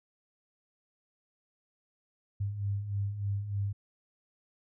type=beating tone pair; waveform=sine; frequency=98 / 101.3 Hz; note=G2 / G#2; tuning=0 / -43 cents; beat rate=3.3 Hz; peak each=-38 / -31 dBFS; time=2.4-3.73 s; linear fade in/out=10 ms; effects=none